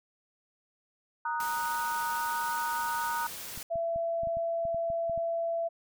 sine chord, D# minor, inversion second, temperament equal, 932.3 / 1244.5 / 1480 Hz, A#5 / D#6 / F#6, 0 / 0 / 0 cents, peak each -31 / -36 / -36 dBFS, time 1.25-3.27 s, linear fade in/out 5 ms
white noise, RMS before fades -41 dBFS, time 1.4-3.63 s, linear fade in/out 2 ms
clicks, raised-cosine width 5 ms, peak -32 dBFS, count 11, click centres 3.576 / 3.757 / 3.96 / 4.234 / 4.272 / 4.37 / 4.653 / 4.746 / 4.902 / 5.097 / 5.177 s
sine tone, 670 Hz, E5, 28 cents sharp, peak -28 dBFS, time 3.7-5.69 s, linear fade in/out 20 ms
effects none

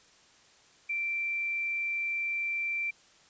sine tone, 2349 Hz, D7, in tune, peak -29 dBFS, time 0.89-2.91 s, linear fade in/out 10 ms, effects white hiss -60 dBFS RMS until 3.29 s + resampled to 16000 Hz

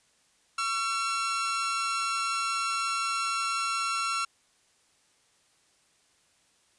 sawtooth tone pair together, 1120 / 1352.8 Hz, C#6 / E6, +18 / +44 cents, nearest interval minor third, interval 326 cents, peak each -33 / -24 dBFS, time 0.58-4.25 s, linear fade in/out 5 ms, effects white hiss -66 dBFS RMS until 6.78 s + resampled to 22050 Hz

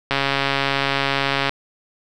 click train, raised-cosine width 0.3 ms, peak -3 dBFS, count 192, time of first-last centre 0.11-1.494 s, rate 138 Hz, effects none

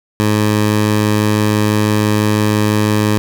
15% pulse tone, 106 Hz, G#2, 36 cents sharp, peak -5 dBFS, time 0.2-3.18 s, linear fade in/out 0 ms, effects none

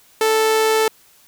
sawtooth tone with amplitude modulation, 440 Hz, A4, in tune, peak -9 dBFS, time 0.21-0.88 s, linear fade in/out 2 ms, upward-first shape sine, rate 135 Hz, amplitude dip 25%, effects white hiss -52 dBFS RMS until 1.27 s

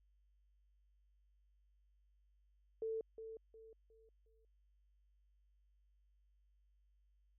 sine tone with echo, 445.2 Hz, A4, 20 cents sharp, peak -38 dBFS, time 2.82-3.01 s, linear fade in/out 2 ms, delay 360 ms, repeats 4, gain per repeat -9 dB, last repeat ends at 4.45 s, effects added 50 Hz sine -70 dBFS peak until 7.38 s

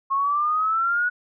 sine exponential sweep, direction up, 1081 to 1474 Hz, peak -19 dBFS, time 0.1-1.1 s, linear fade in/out 20 ms, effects none

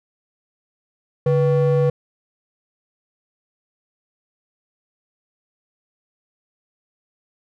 triangle ring-modulated tone, 315.8 Hz, D#4, 26 cents sharp, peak -9 dBFS, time 1.26-1.9 s, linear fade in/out 5 ms, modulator 173 Hz, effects none

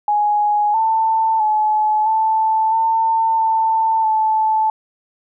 sine tone with pitch steps, 834 / 890 / 856 / 880 / 898 / 891 / 873 Hz, G#5 / A5 / A5 / A5 / A5 / A5 / A5, +7 / +20 / -48 / 0 / +35 / +22 / -14 cents, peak -13 dBFS, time 0.08-4.7 s, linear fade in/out 2 ms, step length 660 ms, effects none

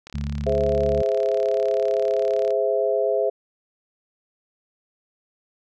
click train, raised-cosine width 0.2 ms, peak -22 dBFS, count 87, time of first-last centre 0.07-2.506 s, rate 35.3 Hz
harmonic tone, 72 Hz, D2, 34 cents flat, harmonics 1 / 2 / 3, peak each -27 / -30 / -32 dBFS, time 0.14-1.02 s, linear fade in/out 5 ms
sine chord, Ab augmented, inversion none, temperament equal, 415.3 / 523.3 / 659.3 Hz, Ab4 / C5 / E5, 0 / 0 / 0 cents, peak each -23 dBFS, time 0.46-3.3 s, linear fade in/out 10 ms
effects none

